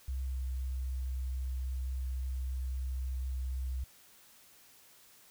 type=tone with pitch glide; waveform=sine; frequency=65.41 to 64.55 Hz; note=C2 to C2; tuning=0 to -23 cents; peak=-32 dBFS; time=0.08-3.84 s; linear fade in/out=5 ms; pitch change=-23 cents; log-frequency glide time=0.29-0.47 s; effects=tanh soft clip ceiling -28 dBFS + white hiss -60 dBFS RMS until 5.3 s